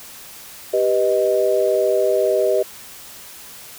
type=chord; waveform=sine; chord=G augmented; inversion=none; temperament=equal; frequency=392 / 493.9 / 622.3 Hz; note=G4 / B4 / D#5; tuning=0 / 0 / 0 cents; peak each=-19 / -20 / -18 dBFS; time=0.73-2.63 s; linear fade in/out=10 ms; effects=white hiss -39 dBFS RMS until 3.78 s